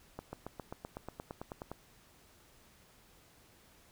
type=accelerating click train; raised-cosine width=1 ms; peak=-27 dBFS; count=14; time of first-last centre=0.19-1.716 s; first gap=140 ms; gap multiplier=0.97; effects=pink hiss -63 dBFS RMS until 3.91 s